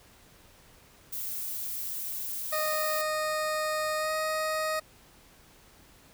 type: noise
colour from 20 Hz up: violet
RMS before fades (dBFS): -35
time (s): 1.12-3.02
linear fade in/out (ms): 10
type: tone with pitch glide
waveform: 20% pulse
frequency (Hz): 618 to 625.9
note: D#5 to D#5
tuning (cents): -12 to +10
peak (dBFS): -23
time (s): 2.52-4.8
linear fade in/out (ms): 10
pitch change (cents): +22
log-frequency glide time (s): 3.97-4.12
effects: pink hiss -57 dBFS RMS until 6.13 s